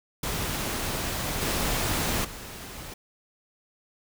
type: noise with level steps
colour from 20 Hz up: pink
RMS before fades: -30 / -27 / -40 dBFS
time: 0.23-2.94 s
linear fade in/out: 5 ms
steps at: 1.41 / 2.24 s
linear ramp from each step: 10 ms
effects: none